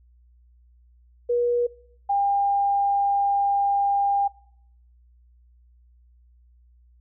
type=tone pair in turn; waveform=sine; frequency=481.5 / 801.2 Hz; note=B4 / G5; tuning=-44 / +38 cents; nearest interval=major sixth; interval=882 cents; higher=second; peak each=-19 dBFS; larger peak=neither; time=1.29-1.67 / 2.09-4.28 s; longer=second; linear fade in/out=10 ms; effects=noise-tail reverb RT60 0.7 s tail -23 dB re dry + added 60 Hz sine -53 dBFS peak until 7 s

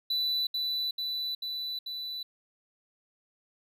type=tone with echo; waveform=triangle; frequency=3978 Hz; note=B7; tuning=12 cents sharp; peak=-25 dBFS; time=0.1-0.47 s; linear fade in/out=5 ms; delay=440 ms; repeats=4; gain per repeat=-2 dB; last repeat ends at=2.23 s; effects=none

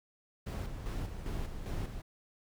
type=noise with tremolo; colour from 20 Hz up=brown; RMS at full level=-36 dBFS; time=0.46-2.02 s; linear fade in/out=10 ms; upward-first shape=square; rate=2.5 Hz; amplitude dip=50%; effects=none

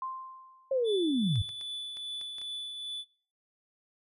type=tone with exponential decay; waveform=sine; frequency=1046.5 Hz; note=C6; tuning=in tune; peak=-32 dBFS; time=0.02-0.94 s; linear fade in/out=2 ms; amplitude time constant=200 ms
type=linear sweep; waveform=sine; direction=down; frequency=550 to 85.4 Hz; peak=-25 dBFS; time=0.71-1.42 s; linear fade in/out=5 ms
type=tone with tremolo; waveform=triangle; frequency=3473 Hz; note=A7; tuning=23 cents flat; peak=-33 dBFS; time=0.84-3.05 s; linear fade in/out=50 ms; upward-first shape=triangle; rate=2.5 Hz; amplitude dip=40%
type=clicks; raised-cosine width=0.2 ms; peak=-33 dBFS; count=7; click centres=1.357 / 1.491 / 1.612 / 1.97 / 2.213 / 2.384 / 2.416 s
effects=noise-tail reverb RT60 0.4 s tail -20 dB re dry + resampled to 32000 Hz

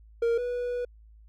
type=tone pair in turn; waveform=triangle; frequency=466.2 / 488.7 Hz; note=A#4 / B4; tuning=0 / -18 cents; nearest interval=minor second; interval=82 cents; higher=second; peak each=-20 / -26 dBFS; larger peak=first; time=0.22-0.38 / 0.38-0.85 s; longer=second; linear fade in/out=5 ms; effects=added 54 Hz sine -50 dBFS peak until 1.28 s

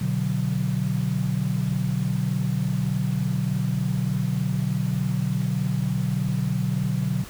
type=chord; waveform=sine; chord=B minor; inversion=none; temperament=equal; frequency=123.47 / 146.83 / 185 Hz; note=B2 / D3 / F#3; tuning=0 / 0 / 0 cents; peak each=-26 dBFS; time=0.01-7.24 s; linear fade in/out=5 ms; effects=pink hiss -42 dBFS RMS until 7.29 s

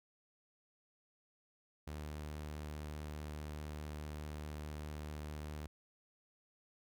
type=tone; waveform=sawtooth; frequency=75.4 Hz; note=D2; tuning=46 cents sharp; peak=-39 dBFS; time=1.87-5.67 s; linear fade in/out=5 ms; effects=none

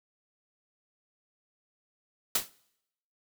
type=noise with exponential decay; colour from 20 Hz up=white; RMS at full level=-22 dBFS; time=2.35-2.5 s; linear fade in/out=5 ms; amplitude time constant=32 ms; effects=noise-tail reverb RT60 0.8 s tail -23 dB re dry

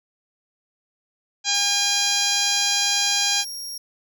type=harmonic tone; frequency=810 Hz; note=G#5; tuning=43 cents flat; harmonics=1 / 2 / 3 / 4 / 5 / 6 / 7 / 8 / 9; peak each=-31 / -31 / -29 / -26 / -27 / -25 / -29 / -27 / -29 dBFS; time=1.44-3.45 s; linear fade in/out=50 ms
type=tone; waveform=sawtooth; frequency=5588 Hz; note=F8; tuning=in tune; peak=-28 dBFS; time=1.54-3.78 s; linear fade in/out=5 ms
effects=none

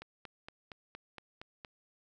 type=click train; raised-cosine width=0.3 ms; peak=-29 dBFS; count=8; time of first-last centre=0.02-1.648 s; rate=4.3 Hz; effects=none

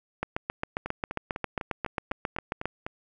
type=two click trains; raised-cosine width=0.5 ms; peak=-13 / -18 dBFS; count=19 / 9; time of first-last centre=0.23-2.656 / 0.86-2.865 s; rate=7.42 / 3.99 Hz; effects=none

